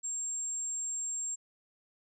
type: tone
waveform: sine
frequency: 7459 Hz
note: A#8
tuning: in tune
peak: -33 dBFS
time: 0.03-1.36 s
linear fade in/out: 20 ms
effects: none